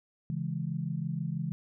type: chord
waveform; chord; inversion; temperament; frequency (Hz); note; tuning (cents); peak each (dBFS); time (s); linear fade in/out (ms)
sine; C# minor; none; equal; 138.59 / 164.81 / 207.7; C#3 / E3 / G#3; 0 / 0 / 0; -35 / -33 / -39; 0.3-1.52; 0
effects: none